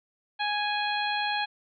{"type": "harmonic tone", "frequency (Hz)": 830.6, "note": "G#5", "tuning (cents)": 0, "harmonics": [1, 2, 3, 4, 5], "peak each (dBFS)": [-29, -32, -34, -35, -36], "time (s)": [0.39, 1.46], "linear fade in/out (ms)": 20, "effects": []}